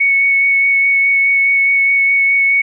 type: tone with vibrato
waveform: sine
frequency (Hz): 2217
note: C#7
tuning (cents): 0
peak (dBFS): -9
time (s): 0-2.62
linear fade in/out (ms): 10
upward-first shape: sine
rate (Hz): 4.8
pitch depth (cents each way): 10
effects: none